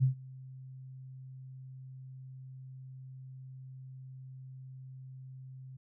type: tone with ADSR envelope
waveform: sine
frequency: 130.81 Hz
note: C3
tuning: in tune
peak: -21 dBFS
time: 0-5.77 s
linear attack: 32 ms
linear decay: 110 ms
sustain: -24 dB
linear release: 9 ms
effects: none